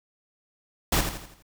pink noise with echo, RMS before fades -22 dBFS, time 0.92-1.01 s, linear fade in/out 5 ms, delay 83 ms, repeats 5, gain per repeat -7 dB, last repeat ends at 1.425 s, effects none

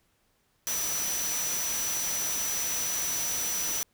sine tone in noise, 5920 Hz, F#8, in tune, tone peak -30 dBFS, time 0.67-3.83 s, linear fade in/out 0 ms, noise white, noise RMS -33 dBFS, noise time 0.67-3.83 s, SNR 0 dB, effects pink hiss -70 dBFS RMS until 3.93 s

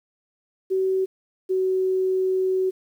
sine tone pair in turn, 379.1 / 375.4 Hz, F#4 / F#4, +42 / +25 cents, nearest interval unison, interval 17 cents, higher first, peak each -19 / -19 dBFS, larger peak neither, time 0.7-1.06 / 1.49-2.71 s, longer second, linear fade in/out 20 ms, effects 9-bit

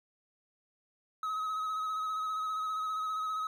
triangle tone with vibrato, 1275 Hz, D#6, 42 cents sharp, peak -30 dBFS, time 1.23-3.47 s, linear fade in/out 2 ms, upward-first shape sine, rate 15 Hz, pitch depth 25 cents each way, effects none

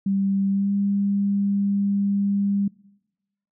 sine tone with pitch glide, 196 to 200.1 Hz, G3 to G3, 0 to +36 cents, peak -19 dBFS, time 0.06-2.68 s, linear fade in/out 5 ms, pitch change +36 cents, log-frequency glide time 0.49-0.73 s, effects noise-tail reverb RT60 1.0 s tail -23 dB re dry

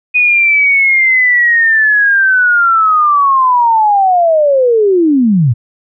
sine linear sweep, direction down, 2489 to 106.6 Hz, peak -6 dBFS, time 0.14-5.54 s, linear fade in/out 20 ms, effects none

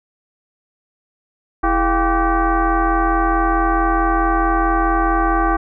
sine tone with frequency modulation, 415.3 Hz, G#4, in tune, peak -13 dBFS, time 1.63-5.57 s, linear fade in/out 10 ms, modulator 373 Hz, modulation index 2.7, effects none

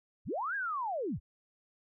sine linear two-way sweep, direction up then down, 34.5 to 1669 to 34.5 Hz, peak -32 dBFS, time 0.25-1.2 s, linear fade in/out 50 ms, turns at 0.55 s, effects none

